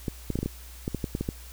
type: clicks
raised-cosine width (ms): 3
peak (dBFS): -15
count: 12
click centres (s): 0.082 / 0.303 / 0.356 / 0.389 / 0.43 / 0.46 / 0.879 / 0.947 / 1.042 / 1.151 / 1.21 / 1.289
effects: added 60 Hz sine -43 dBFS peak until 1.52 s + white hiss -49 dBFS RMS until 1.52 s